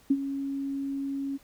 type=tone with ADSR envelope; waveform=sine; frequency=275.7 Hz; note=C#4; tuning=9 cents flat; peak=-17 dBFS; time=0.1-1.38 s; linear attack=8 ms; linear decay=52 ms; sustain=-12 dB; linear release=25 ms; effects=pink hiss -59 dBFS RMS until 1.43 s